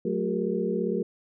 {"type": "tone cluster", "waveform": "sine", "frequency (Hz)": [184.9, 220.3, 366.9, 404.7, 466.7], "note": ["F#3", "A3", "F#4", "G#4", "A#4"], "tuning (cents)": [-1, 2, -15, -45, 2], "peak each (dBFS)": -31, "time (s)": [0.05, 1.03], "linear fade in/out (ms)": 5, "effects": []}